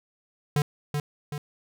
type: tone with echo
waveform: square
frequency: 146.83 Hz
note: D3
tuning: in tune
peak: -21 dBFS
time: 0.56-0.62 s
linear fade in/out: 2 ms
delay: 380 ms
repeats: 2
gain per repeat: -5 dB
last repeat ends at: 1.38 s
effects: none